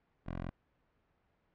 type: tone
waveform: 10% pulse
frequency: 43.65 Hz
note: F1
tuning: in tune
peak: -30 dBFS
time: 0.26-0.5 s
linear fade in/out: 10 ms
effects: pink hiss -75 dBFS RMS until 1.54 s + low-pass 2000 Hz 12 dB/octave